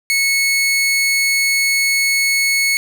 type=tone; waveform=sawtooth; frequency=2200 Hz; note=C#7; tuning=14 cents flat; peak=-10 dBFS; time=0.1-2.77 s; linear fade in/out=0 ms; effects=none